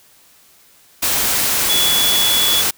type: tone in noise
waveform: sine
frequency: 3406 Hz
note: G#7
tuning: 43 cents sharp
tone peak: -15 dBFS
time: 1.69-2.62 s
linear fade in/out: 10 ms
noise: white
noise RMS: -17 dBFS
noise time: 1.02-2.71 s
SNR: -1 dB
effects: white hiss -50 dBFS RMS until 2.77 s